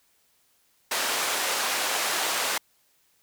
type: band-pass noise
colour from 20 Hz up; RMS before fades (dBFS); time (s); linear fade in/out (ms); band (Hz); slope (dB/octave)
pink; -27; 0.91-2.58; 5; 670 to 12000; 12
effects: white hiss -66 dBFS RMS until 3.22 s